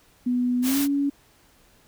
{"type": "tone with pitch glide", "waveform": "sine", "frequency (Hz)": [246.9, 282], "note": ["B3", "C#4"], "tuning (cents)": [0, 30], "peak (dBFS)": -20, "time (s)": [0.26, 1.1], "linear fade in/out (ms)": 10, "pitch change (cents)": 230, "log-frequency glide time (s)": [0.61, 0.79]}
{"type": "noise", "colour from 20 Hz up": "white", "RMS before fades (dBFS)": -29, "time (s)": [0.62, 0.88], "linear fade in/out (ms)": 50}
{"effects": ["pink hiss -58 dBFS RMS until 1.87 s"]}